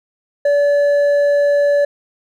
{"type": "tone with hard clipping", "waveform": "sine", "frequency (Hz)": 575, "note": "D5", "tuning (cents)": -37, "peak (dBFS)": -12, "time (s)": [0.45, 1.85], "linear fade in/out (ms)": 5, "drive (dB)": 4, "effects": []}